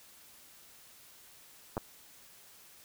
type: clicks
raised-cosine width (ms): 1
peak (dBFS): -20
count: 2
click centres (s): 1.769 / 1.778
effects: white hiss -57 dBFS RMS until 2.84 s